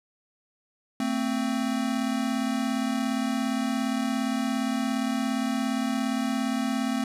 square tone pair together, 224.3 / 261.6 Hz, A3 / C4, +34 / 0 cents, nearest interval minor third, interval 266 cents, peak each -29 / -28 dBFS, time 1-7.04 s, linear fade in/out 2 ms, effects low-pass 11000 Hz 12 dB/octave + 10-bit

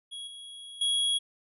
square tone with level steps, 3322 Hz, G#7, in tune, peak -38 / -43 / -25 dBFS, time 0.11-1.19 s, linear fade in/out 20 ms, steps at 0.27 / 0.81 s, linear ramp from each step 5 ms, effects resampled to 32000 Hz

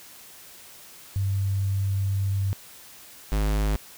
sine / square tone pair in turn, 98 / 51.91 Hz, G2 / G#1, 0 / 0 cents, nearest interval major seventh, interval 1100 cents, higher first, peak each -22 dBFS, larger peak neither, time 1.16-2.53 / 3.32-3.76 s, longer first, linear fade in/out 0 ms, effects white hiss -47 dBFS RMS until 3.97 s

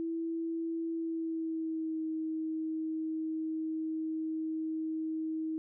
sine tone with pitch glide, 329.6 to 317.5 Hz, E4 to D#4, 0 to +35 cents, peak -32 dBFS, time 0-5.58 s, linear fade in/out 0 ms, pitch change -65 cents, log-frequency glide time 0.93-2.03 s, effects none

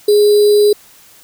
sine tone with sample-and-hold, 415.3 Hz, G#4, in tune, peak -6 dBFS, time 0.08-0.73 s, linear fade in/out 5 ms, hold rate 4410 Hz, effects white hiss -44 dBFS RMS until 1.23 s

